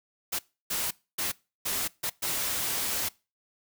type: noise bursts at uneven times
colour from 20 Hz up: white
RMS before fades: -30 dBFS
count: 6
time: 0.32-0.39 / 0.7-0.91 / 1.18-1.32 / 1.65-1.88 / 2.03-2.1 / 2.22-3.09 s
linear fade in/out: 10 ms
effects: noise-tail reverb RT60 0.3 s tail -23 dB re dry